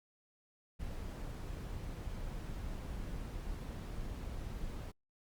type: noise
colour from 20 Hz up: brown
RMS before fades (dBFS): -42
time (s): 0.79-4.92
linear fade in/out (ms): 20
effects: Opus 48 kbps